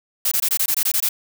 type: noise bursts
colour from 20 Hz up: blue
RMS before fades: -19 dBFS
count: 10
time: 0.25-1.089 s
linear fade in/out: 5 ms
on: 65 ms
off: 21 ms
effects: none